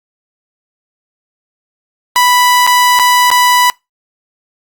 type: tone with dropouts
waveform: sawtooth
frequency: 987.8 Hz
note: B5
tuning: in tune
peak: -3 dBFS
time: 2.16-3.7 s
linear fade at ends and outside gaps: 0 ms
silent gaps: 2.666-2.674 / 2.99-2.996 / 3.303-3.314 s
effects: noise-tail reverb RT60 0.2 s tail -24 dB re dry + Opus 48 kbps